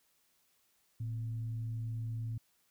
sine tone with frequency modulation, 113.5 Hz, A#2, 46 cents flat, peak -35 dBFS, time 1-2.38 s, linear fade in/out 5 ms, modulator 146 Hz, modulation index 0.21, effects white hiss -73 dBFS RMS until 2.7 s

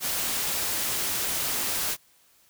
white noise, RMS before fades -28 dBFS, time 0-1.97 s, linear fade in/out 50 ms, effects white hiss -61 dBFS RMS until 2.49 s

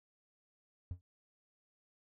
triangle tone with exponential decay, 89.6 Hz, F2, 45 cents sharp, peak -32 dBFS, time 0.91-1.01 s, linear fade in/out 0 ms, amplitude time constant 21 ms, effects noise-tail reverb RT60 0.1 s tail -22 dB re dry + tanh soft clip ceiling -29 dBFS

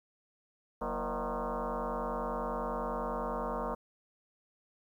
sine tone with frequency modulation, 235 Hz, A#3, 14 cents sharp, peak -32 dBFS, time 0.81-3.75 s, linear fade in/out 10 ms, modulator 140 Hz, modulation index 7.1, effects 11-bit

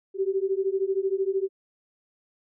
sine beating tone pair, 379.9 / 392.9 Hz, F#4 / G4, +46 / +4 cents, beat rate 13 Hz, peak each -26 / -26 dBFS, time 0.14-1.49 s, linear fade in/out 50 ms, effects none

